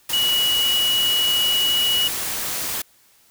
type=tone in noise; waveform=sine; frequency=2921 Hz; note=F#7; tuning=23 cents flat; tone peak=-17 dBFS; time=0.13-2.08 s; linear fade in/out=5 ms; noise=white; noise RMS=-26 dBFS; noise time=0.09-2.82 s; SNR=+6 dB; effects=white hiss -56 dBFS RMS until 3.3 s